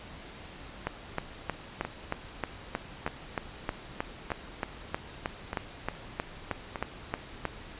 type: two click trains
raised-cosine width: 0.5 ms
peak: -18 / -14 dBFS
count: 5 / 22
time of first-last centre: 1.85-6.758 / 0.87-7.453 s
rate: 0.815 / 3.19 Hz
effects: pink hiss -46 dBFS RMS until 7.79 s + resampled to 8000 Hz